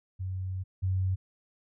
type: tone pair in turn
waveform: sine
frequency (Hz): 93.5 / 93.85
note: F#2 / F#2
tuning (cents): +19 / +25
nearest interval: unison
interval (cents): 6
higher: second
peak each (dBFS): -31 / -25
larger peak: second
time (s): 0.19-0.64 / 0.82-1.16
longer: first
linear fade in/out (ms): 20
effects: none